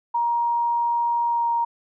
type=tone with pitch glide; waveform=sine; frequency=943 to 936.5 Hz; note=A#5 to A#5; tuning=+20 to +8 cents; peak=-19 dBFS; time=0.14-1.65 s; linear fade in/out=10 ms; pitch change=-12 cents; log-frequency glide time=1.26-1.48 s; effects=none